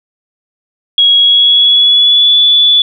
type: tone with pitch glide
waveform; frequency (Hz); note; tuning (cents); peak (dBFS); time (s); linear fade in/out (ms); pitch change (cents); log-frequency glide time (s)
sine; 3315 to 3452; G#7 to A7; -4 to -34; -4; 0.98-2.82; 2; +70; 1.17-2.38
effects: none